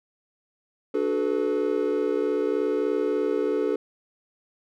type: chord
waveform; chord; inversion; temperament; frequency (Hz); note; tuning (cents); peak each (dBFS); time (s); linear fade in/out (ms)
triangle; B minor seventh; first; equal with one note detuned; 293.7 / 370 / 430.7 / 493.9; D4 / F#4 / A4 / B4; 0 / 0 / -37 / 0; -27 / -27 / -23 / -28; 0.94-3.76; 5
effects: none